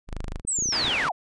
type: tone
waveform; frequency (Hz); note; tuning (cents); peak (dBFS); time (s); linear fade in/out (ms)
sawtooth; 26; G#0; +3; -26; 0.07-0.42; 50
type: clicks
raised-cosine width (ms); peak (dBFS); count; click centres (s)
3; -23; 7; 0.45 / 0.588 / 0.624 / 0.658 / 0.689 / 0.846 / 0.881
type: linear sweep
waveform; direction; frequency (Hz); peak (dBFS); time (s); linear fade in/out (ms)
sine; down; 8372 to 610; -23; 0.47-1.12; 10
type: low-pass noise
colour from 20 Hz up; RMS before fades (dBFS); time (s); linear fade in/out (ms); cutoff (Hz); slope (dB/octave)
white; -31; 0.72-1.09; 5; 2400; 12
effects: resampled to 22050 Hz